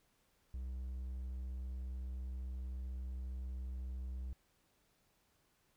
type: tone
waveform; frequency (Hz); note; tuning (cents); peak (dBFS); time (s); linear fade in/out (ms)
triangle; 63.6; C2; -48; -38; 0.54-4.33; 0
effects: pink hiss -75 dBFS RMS until 5.76 s